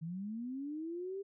sine linear sweep, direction up, 155.56 to 400.9 Hz, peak -38 dBFS, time 0.01-1.23 s, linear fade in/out 20 ms, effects none

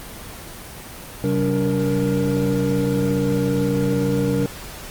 triangle tone cluster, 132.7 / 190.3 / 286.7 / 469.4 Hz, C3 / F#3 / D4 / A#4, +25 / +49 / -42 / +12 cents, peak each -21 dBFS, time 1.24-4.46 s, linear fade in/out 0 ms, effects pink hiss -36 dBFS RMS until 4.9 s + Opus 24 kbps

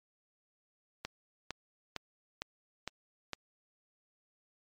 click train, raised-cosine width 0.2 ms, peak -19 dBFS, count 6, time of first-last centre 1.05-3.333 s, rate 2.19 Hz, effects MP3 64 kbps

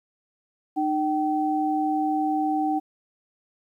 sine tone pair together, 305.3 / 768.6 Hz, D#4 / G5, -33 / -34 cents, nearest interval octave + major third, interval 1599 cents, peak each -24 dBFS, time 0.76-2.8 s, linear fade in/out 20 ms, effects 10-bit

